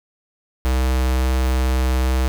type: tone with notch filter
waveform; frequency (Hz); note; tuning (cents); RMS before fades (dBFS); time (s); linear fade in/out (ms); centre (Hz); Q
square; 64.2; C2; -32; -18; 0.65-2.28; 0; 160; 1.5
effects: 7-bit